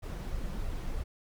brown noise with flanger, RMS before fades -35 dBFS, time 0.02-1.04 s, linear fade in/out 20 ms, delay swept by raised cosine 1.5 to 5.9 ms, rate 3.1 Hz, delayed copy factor +0.5, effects none

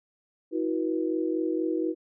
sine tone cluster, 322.5 / 366.7 / 483.3 Hz, E4 / F#4 / B4, -38 / -15 / -38 cents, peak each -27 / -30 / -33 dBFS, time 0.51-1.95 s, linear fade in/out 50 ms, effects none

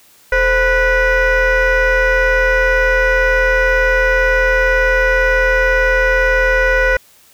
sine tone with frequency modulation, 999 Hz, B5, 20 cents sharp, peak -8 dBFS, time 0.32-6.97 s, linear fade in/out 5 ms, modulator 479 Hz, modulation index 2.1, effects tanh soft clip ceiling -8 dBFS + white hiss -48 dBFS RMS until 7.33 s

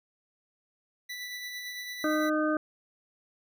25% pulse tone with tremolo, 1975.5 Hz, B6, in tune, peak -32 dBFS, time 1.09-2.3 s, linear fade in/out 10 ms, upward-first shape sine, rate 8.9 Hz, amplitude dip 30%
harmonic tone, 307.1 Hz, D#4, 23 cents flat, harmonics 1 / 2 / 4 / 5, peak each -27 / -30 / -33 / -34 dBFS, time 2.04-2.57 s, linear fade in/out 2 ms
effects none

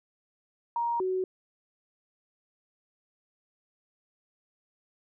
sine tone pair in turn, 940 / 373 Hz, A#5 / F#4, +14 / +14 cents, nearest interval octave + major third, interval 1600 cents, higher first, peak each -26 dBFS, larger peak neither, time 0.76-1 / 1-1.24 s, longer neither, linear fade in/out 2 ms, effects none

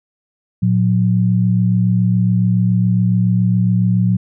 sine tone pair together, 114.34 / 181.5 Hz, A#2 / F#3, -33 / -33 cents, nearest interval minor sixth, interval 800 cents, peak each -14 dBFS, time 0.62-4.17 s, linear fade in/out 10 ms, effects none

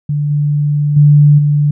sine tone with level steps, 146.83 Hz, D3, in tune, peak -12 / -10 / -3 / -8 dBFS, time 0.09-1.71 s, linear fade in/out 5 ms, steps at 0.3 / 0.96 / 1.38 s, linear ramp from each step 10 ms, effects none

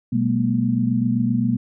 sine tone cluster, 122.9 / 189.5 / 210.6 / 238.2 Hz, B2 / F#3 / G#3 / A#3, -8 / +42 / +24 / +38 cents, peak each -23 / -28 / -23 / -20 dBFS, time 0.12-1.57 s, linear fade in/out 10 ms, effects none

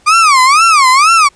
35% pulse tone with vibrato, 1174.7 Hz, D6, in tune, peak -3 dBFS, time 0.06-1.29 s, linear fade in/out 20 ms, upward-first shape sine, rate 2.1 Hz, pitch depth 250 cents each way, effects pink hiss -48 dBFS RMS until 1.35 s + resampled to 22050 Hz

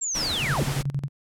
sine linear sweep, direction down, 7570 to 41 Hz, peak -25 dBFS, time 0.01-0.64 s, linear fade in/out 10 ms
pink noise, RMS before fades -31 dBFS, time 0.14-0.83 s, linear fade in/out 20 ms
sine tone with tremolo, 139.5 Hz, C#3, 11 cents sharp, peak -22 dBFS, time 0.4-1.09 s, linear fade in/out 50 ms, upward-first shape square, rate 11 Hz, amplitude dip 80%
effects low-pass 12000 Hz 12 dB/octave

